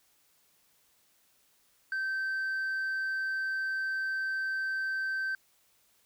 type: tone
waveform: sine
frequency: 1552 Hz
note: G6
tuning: 18 cents flat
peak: -27 dBFS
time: 1.92-5.35 s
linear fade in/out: 2 ms
effects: tanh soft clip ceiling -29 dBFS + white hiss -68 dBFS RMS until 6.05 s